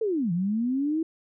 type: linear two-way sweep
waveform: sine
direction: down then up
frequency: 460 to 164.81 to 329.5 Hz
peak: -23 dBFS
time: 0.01-1.03 s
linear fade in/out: 5 ms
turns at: 0.32 s
effects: none